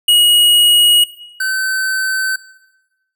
square tone pair in turn, 2896 / 1534.1 Hz, F#7 / G6, -38 / -38 cents, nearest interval major seventh, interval 1100 cents, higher first, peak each -8 / -16 dBFS, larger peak first, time 0.08-1.04 / 1.4-2.36 s, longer neither, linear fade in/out 5 ms, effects noise-tail reverb RT60 1.0 s tail -17 dB re dry

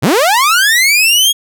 sawtooth linear sweep, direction up, 92.5 to 3322 Hz, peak -4 dBFS, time 0.02-1.33 s, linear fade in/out 20 ms, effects none

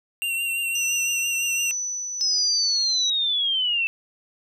square tone with vibrato, 2751 Hz, F7, 27 cents flat, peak -24 dBFS, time 0.22-1.71 s, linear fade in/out 0 ms, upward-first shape triangle, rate 5.9 Hz, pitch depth 33 cents each way
sine tone with tremolo, 5970 Hz, F#8, 15 cents sharp, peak -24 dBFS, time 0.75-3.1 s, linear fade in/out 5 ms, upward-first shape triangle, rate 1.3 Hz, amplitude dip 40%
sine linear sweep, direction down, 5200 to 2637 Hz, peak -20 dBFS, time 2.21-3.87 s, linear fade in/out 0 ms
effects none

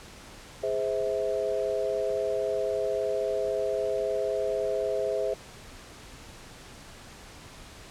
sine chord, Ab augmented, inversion none, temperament just, 415.3 / 519.1 / 648.9 Hz, Ab4 / C5 / E5, 0 / -14 / -27 cents, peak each -30 dBFS, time 0.63-5.34 s, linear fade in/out 5 ms, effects pink hiss -47 dBFS RMS until 7.9 s + low-pass 9000 Hz 12 dB/octave

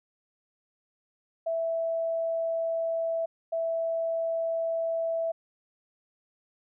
sine tone pair in turn, 659.3 / 659.3 Hz, E5 / E5, 0 / 0 cents, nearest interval unison, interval 0 cents, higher neither, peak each -26 dBFS, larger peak neither, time 1.46-3.26 / 3.52-5.32 s, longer neither, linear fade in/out 10 ms, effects none

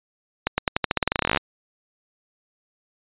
accelerating click train, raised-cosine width 0.3 ms, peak -3 dBFS, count 21, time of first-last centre 0.47-1.373 s, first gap 110 ms, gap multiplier 0.89, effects resampled to 8000 Hz

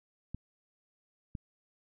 clicks, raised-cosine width 5 ms, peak -26 dBFS, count 2, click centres 0.346 / 1.352 s, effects none

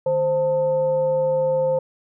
sine tone with frequency modulation, 523.3 Hz, C5, in tune, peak -17 dBFS, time 0.06-1.79 s, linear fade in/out 5 ms, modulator 371 Hz, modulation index 0.38, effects none

